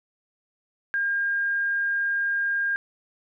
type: tone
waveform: sine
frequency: 1611 Hz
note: G6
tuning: 47 cents sharp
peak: -22 dBFS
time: 0.94-2.76 s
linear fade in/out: 0 ms
effects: none